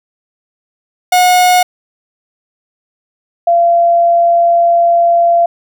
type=tone pair in turn; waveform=45% pulse / sine; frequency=725 / 685.1 Hz; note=F#5 / F5; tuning=-35 / -33 cents; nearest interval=minor second; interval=98 cents; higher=first; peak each=-6 dBFS; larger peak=neither; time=1.12-1.63 / 3.47-5.46 s; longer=second; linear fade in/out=5 ms; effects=none